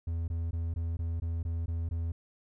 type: tone bursts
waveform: triangle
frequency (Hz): 83.2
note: E2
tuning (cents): +17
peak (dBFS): -28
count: 9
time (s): 0.07-2.12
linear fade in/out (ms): 5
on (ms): 210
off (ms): 20
effects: none